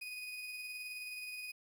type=tone with tremolo; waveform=35% pulse; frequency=2489 Hz; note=D#7; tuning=in tune; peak=-39 dBFS; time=0.01-1.52 s; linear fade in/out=10 ms; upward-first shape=triangle; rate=19 Hz; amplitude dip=35%; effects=12-bit